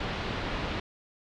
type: low-pass noise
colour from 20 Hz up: pink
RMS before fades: -33 dBFS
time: 0-0.8 s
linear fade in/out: 5 ms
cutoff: 3900 Hz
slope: 24 dB/octave
effects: none